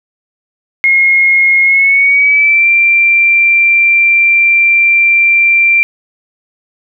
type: tone with pitch glide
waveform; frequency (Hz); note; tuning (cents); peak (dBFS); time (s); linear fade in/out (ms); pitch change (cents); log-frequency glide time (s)
sine; 2153 to 2361; C7 to D7; +49 to +9; -5; 0.84-5.83; 0; +160; 1.63-2.68
effects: none